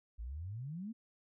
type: exponential sweep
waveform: sine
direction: up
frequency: 52 to 237 Hz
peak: -40 dBFS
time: 0.18-0.93 s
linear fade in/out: 20 ms
effects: none